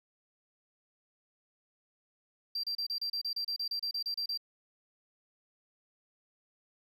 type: tone bursts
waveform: triangle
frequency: 4716 Hz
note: D8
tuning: 6 cents sharp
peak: -30 dBFS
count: 16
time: 2.55-4.375 s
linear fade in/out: 5 ms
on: 85 ms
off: 31 ms
effects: tanh soft clip ceiling -26 dBFS